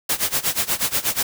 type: noise with tremolo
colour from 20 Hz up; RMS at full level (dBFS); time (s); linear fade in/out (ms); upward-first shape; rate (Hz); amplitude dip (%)
white; -19; 0.09-1.23; 5; sine; 8.3; 90
effects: none